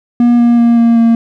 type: tone with pitch steps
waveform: triangle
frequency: 239.5 / 237.2 / 234.8 / 232.5 / 230.3 Hz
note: A#3 / A#3 / A#3 / A#3 / A#3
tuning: +47 / +30 / +13 / -4 / -21 cents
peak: -3 dBFS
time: 0.2-1.15 s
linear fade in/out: 2 ms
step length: 190 ms
effects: none